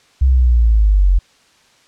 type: linear sweep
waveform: sine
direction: down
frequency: 67.2 to 43.81 Hz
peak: -8 dBFS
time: 0.21-1.19 s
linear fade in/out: 10 ms
effects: white hiss -52 dBFS RMS until 1.87 s + low-pass 6000 Hz 12 dB/octave